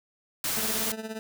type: noise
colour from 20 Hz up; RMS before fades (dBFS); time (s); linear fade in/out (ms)
white; -29; 0.44-0.92; 2
type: tone with tremolo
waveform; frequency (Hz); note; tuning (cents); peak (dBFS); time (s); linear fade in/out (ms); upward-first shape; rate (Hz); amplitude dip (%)
20% pulse; 220; A3; 0; -26; 0.57-1.19; 0; triangle; 17; 80
effects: none